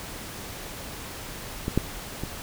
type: clicks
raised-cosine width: 3 ms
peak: -14 / -7 / -17 dBFS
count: 3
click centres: 1.681 / 1.776 / 2.236 s
effects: pink hiss -38 dBFS RMS until 2.42 s